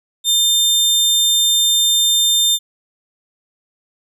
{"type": "tone", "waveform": "sawtooth", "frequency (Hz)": 3600, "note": "A7", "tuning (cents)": 39, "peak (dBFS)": -9, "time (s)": [0.24, 2.59], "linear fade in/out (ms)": 50, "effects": []}